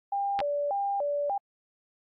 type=tone with vibrato; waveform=sine; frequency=680 Hz; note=F5; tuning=46 cents flat; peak=-26 dBFS; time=0.12-1.38 s; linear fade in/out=5 ms; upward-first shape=square; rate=1.7 Hz; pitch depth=280 cents each way
type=clicks; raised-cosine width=0.3 ms; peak=-16 dBFS; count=2; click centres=0.391 / 0.403 s
effects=AAC 64 kbps